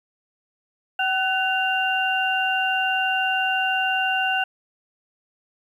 sine tone cluster, 760 / 1499 / 2786 Hz, F#5 / F#6 / F7, +46 / +22 / -5 cents, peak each -24 dBFS, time 0.99-4.44 s, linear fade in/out 5 ms, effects 9-bit

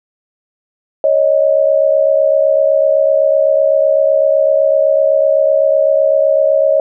sine tone pair together, 554.4 / 622.3 Hz, C#5 / D#5, 0 / 0 cents, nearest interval major second, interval 200 cents, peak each -11 dBFS, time 1.04-6.8 s, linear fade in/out 2 ms, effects none

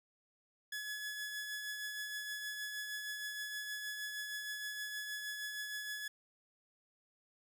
sawtooth tone with tremolo, 1699 Hz, G#6, 39 cents sharp, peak -35 dBFS, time 0.72-6.08 s, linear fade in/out 5 ms, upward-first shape triangle, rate 6.4 Hz, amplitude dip 40%, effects none

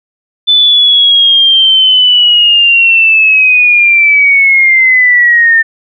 sine linear sweep, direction down, 3520 to 1800 Hz, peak -3 dBFS, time 0.47-5.63 s, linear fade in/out 20 ms, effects none

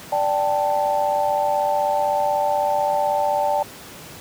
sine chord, D suspended fourth, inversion none, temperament equal, 587.3 / 784 / 880 Hz, D5 / G5 / A5, 0 / 0 / 0 cents, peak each -22 dBFS, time 0.12-3.63 s, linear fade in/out 5 ms, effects pink hiss -39 dBFS RMS until 4.2 s + high-pass 100 Hz 12 dB/octave

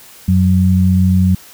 sine tone pair together, 91.07 / 185 Hz, F#2 / F#3, -27 / 0 cents, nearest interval octave, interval 1227 cents, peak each -11 dBFS, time 0.28-1.35 s, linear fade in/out 5 ms, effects white hiss -40 dBFS RMS until 1.53 s

